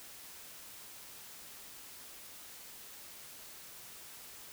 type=silence; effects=white hiss -51 dBFS RMS until 4.52 s